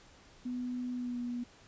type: tone with pitch glide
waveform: sine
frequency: 248.1 to 242.4 Hz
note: B3 to B3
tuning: +8 to -32 cents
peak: -34 dBFS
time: 0.45-1.44 s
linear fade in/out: 10 ms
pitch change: -40 cents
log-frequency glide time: 0.94-1.21 s
effects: pink hiss -59 dBFS RMS until 1.67 s + resampled to 16000 Hz